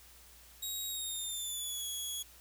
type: tone with pitch glide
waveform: 15% pulse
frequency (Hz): 3800 to 3347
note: A#7 to G#7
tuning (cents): +33 to +13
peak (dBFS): -30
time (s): 0.62-2.23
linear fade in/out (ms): 10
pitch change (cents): -220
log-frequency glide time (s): 0.88-1.86
effects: added 60 Hz sine -61 dBFS peak until 2.4 s + white hiss -58 dBFS RMS until 2.4 s